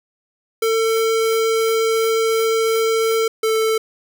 square tone pair in turn, 448.6 / 442.2 Hz, A4 / A4, +34 / +9 cents, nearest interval unison, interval 25 cents, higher first, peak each -16 dBFS, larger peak neither, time 0.62-3.28 / 3.43-3.78 s, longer first, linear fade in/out 5 ms, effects none

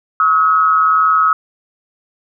sine tone with amplitude modulation, 1281 Hz, E6, 50 cents flat, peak -6 dBFS, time 0.2-1.33 s, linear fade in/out 2 ms, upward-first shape sine, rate 160 Hz, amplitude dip 65%, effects none

